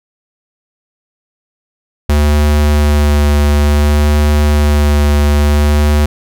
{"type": "tone with vibrato", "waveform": "square", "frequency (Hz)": 73.7, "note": "D2", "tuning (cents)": 7, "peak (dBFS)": -8, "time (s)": [2.09, 6.06], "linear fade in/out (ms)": 5, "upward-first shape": "sine", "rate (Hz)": 0.57, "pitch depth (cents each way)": 15, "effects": []}